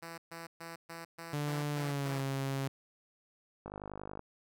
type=tone bursts; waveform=5% pulse; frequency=166.5 Hz; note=E3; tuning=18 cents sharp; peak=-32 dBFS; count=8; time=0.02-2.21 s; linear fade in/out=10 ms; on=160 ms; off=130 ms
type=tone with pitch glide; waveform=sawtooth; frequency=146.83 to 136.21 Hz; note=D3 to C#3; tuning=0 to -30 cents; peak=-29 dBFS; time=1.33-2.68 s; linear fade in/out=5 ms; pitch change=-130 cents; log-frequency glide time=1.74-2.17 s
type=click train; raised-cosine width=1 ms; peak=-28 dBFS; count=28; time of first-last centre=3.66-4.194 s; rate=50.6 Hz
effects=none